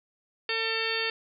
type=harmonic tone; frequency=449.8 Hz; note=A4; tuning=38 cents sharp; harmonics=1 / 2 / 3 / 4 / 5 / 6 / 7 / 8 / 10; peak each=-34 / -42 / -38 / -33 / -37 / -33 / -38 / -37 / -34 dBFS; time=0.49-1.1 s; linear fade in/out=2 ms; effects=none